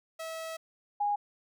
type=tone pair in turn; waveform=sawtooth / sine; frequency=648 / 822.1 Hz; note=E5 / G#5; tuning=-30 / -18 cents; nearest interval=major third; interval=412 cents; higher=second; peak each=-33 / -26 dBFS; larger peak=second; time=0.19-0.57 / 1-1.16 s; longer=first; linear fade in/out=10 ms; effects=none